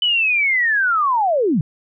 sine linear sweep, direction down, 3011 to 129.4 Hz, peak -14 dBFS, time 0.02-1.61 s, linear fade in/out 2 ms, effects none

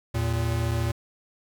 square tone pair together, 81.02 / 115 Hz, E2 / A#2, -29 / -23 cents, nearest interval tritone, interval 606 cents, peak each -29 / -26 dBFS, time 0.14-0.92 s, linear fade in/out 10 ms, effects 9-bit

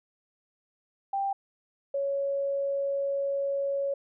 sine tone pair in turn, 788 / 556.2 Hz, G5 / C#5, +9 / +6 cents, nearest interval tritone, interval 603 cents, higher first, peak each -26 dBFS, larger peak neither, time 1.13-1.33 / 1.94-3.94 s, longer second, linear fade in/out 5 ms, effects none

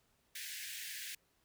pink high-pass noise, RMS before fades -45 dBFS, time 0.35-1.15 s, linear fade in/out 5 ms, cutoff 1600 Hz, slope 96 dB/octave, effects pink hiss -75 dBFS RMS until 1.44 s

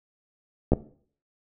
clicks, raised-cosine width 2 ms, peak -6 dBFS, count 2, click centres 0.72 / 0.734 s, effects noise-tail reverb RT60 0.5 s tail -17 dB re dry

